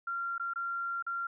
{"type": "tone with dropouts", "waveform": "sine", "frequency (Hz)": 1380, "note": "F6", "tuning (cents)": -21, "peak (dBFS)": -32, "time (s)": [0.07, 1.27], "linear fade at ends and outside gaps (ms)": 5, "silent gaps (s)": [[0.381, 0.397], [0.536, 0.558], [1.025, 1.065]], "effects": []}